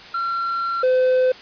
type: tone pair in turn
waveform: triangle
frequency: 1365 / 511.3 Hz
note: F6 / C5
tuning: -40 / -40 cents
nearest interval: octave + perfect fourth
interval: 1700 cents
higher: first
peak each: -19 / -12 dBFS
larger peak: second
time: 0.14-0.83 / 0.83-1.32 s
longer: first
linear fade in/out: 5 ms
effects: white hiss -40 dBFS RMS until 1.41 s + resampled to 11025 Hz